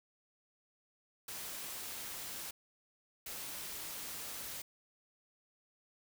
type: noise bursts at uneven times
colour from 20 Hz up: white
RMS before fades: -44 dBFS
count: 2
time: 1.28-2.51 / 3.26-4.62 s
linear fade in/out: 5 ms
effects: none